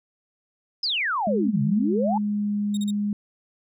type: exponential two-way sweep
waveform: sine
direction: down then up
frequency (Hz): 5274 to 130.81 to 906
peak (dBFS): -22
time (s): 0.83-2.18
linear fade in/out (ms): 5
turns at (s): 1.62
type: tone with pitch glide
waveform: sine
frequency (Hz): 207.9 to 206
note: G#3 to G#3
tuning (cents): +2 to -14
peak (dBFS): -22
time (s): 1.27-3.13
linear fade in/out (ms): 2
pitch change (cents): -16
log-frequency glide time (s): 2.18-2.55
type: tone bursts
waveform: 25% pulse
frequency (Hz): 3729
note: A#7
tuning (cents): 0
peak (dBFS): -30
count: 3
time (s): 2.74-2.908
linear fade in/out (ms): 5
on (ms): 32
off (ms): 36
effects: none